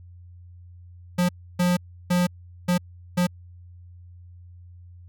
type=tone bursts at uneven times; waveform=square; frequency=177.9 Hz; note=F3; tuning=32 cents sharp; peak=-19 dBFS; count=5; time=1.18-1.29 / 1.59-1.77 / 2.1-2.27 / 2.68-2.78 / 3.17-3.27 s; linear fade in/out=10 ms; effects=added 88 Hz sine -43 dBFS peak until 5.08 s